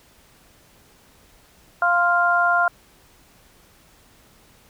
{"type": "harmonic tone", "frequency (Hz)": 349.2, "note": "F4", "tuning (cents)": 0, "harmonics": [2, 3, 4], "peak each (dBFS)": [-20, -23, -18], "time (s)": [1.82, 2.68], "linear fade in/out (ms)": 2, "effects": ["pink hiss -54 dBFS RMS until 4.69 s"]}